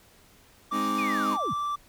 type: tone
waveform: triangle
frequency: 1169 Hz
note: D6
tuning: 8 cents flat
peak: -25 dBFS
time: 0.71-1.76 s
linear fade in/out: 10 ms
type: chord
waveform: 40% pulse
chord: Ab major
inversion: none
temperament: equal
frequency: 207.7 / 261.6 / 311.1 Hz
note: Ab3 / C4 / Eb4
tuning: 0 / 0 / 0 cents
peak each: -32 dBFS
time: 0.71-1.38 s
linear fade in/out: 50 ms
type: linear sweep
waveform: sine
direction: down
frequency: 2531 to 77.7 Hz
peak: -31 dBFS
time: 0.98-1.54 s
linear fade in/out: 10 ms
effects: pink hiss -57 dBFS RMS until 1.88 s